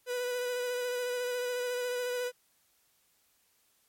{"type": "tone with vibrato", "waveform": "45% pulse", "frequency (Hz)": 493.9, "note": "B4", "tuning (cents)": 0, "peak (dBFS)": -31, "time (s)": [0.06, 2.32], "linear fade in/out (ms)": 50, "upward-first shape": "sine", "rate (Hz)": 14, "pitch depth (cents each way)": 20, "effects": ["white hiss -70 dBFS RMS until 3.88 s", "MP3 64 kbps"]}